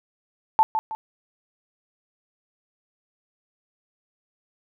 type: tone with echo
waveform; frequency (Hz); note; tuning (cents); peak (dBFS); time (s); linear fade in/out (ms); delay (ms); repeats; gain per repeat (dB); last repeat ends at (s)
sine; 880; A5; 0; -12; 0.59-0.63; 0; 160; 2; -8; 0.95
effects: none